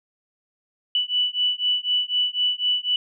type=beating tone pair; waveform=sine; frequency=2965 / 2969 Hz; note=F#7 / F#7; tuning=+3 / +5 cents; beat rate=4 Hz; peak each=-23 dBFS; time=0.95-2.96 s; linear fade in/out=2 ms; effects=none